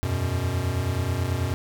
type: chord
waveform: square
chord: E suspended second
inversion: none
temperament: equal with one note detuned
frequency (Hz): 83.22 / 92.5 / 123.47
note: E2 / F#2 / B2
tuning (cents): +17 / 0 / 0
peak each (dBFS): -31 / -27 / -29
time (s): 0.03-1.54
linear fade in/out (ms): 0
effects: none